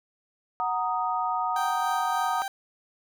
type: chord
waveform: sine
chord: D# minor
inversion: first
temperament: equal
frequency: 740 / 932.3 / 1244.5 Hz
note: F#5 / A#5 / D#6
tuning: 0 / 0 / 0 cents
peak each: -29 dBFS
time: 0.6-2.42 s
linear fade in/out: 0 ms
type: tone with tremolo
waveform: 30% pulse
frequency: 783 Hz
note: G5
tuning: 2 cents flat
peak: -27 dBFS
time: 1.56-2.48 s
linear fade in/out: 2 ms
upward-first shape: sine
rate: 3.5 Hz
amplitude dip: 25%
effects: none